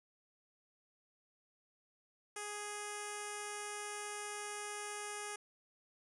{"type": "tone with low-pass filter", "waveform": "10% pulse", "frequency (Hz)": 415.3, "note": "G#4", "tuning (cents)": 0, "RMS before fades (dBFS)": -44, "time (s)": [2.36, 5.36], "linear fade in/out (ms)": 5, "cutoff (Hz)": 8900, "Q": 8.8, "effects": []}